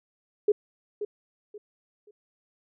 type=tone with echo; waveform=sine; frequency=416.6 Hz; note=G#4; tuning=5 cents sharp; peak=-17 dBFS; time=0.48-0.52 s; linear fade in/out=5 ms; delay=530 ms; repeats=3; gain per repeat=-11 dB; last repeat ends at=2.11 s; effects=none